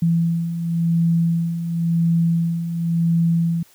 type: beating tone pair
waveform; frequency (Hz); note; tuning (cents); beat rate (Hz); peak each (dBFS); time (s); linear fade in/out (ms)
sine; 166.8 / 167.74; E3 / E3; +21 / +30; 0.94; -24 / -17; 0.02-3.63; 5
effects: white hiss -53 dBFS RMS until 3.74 s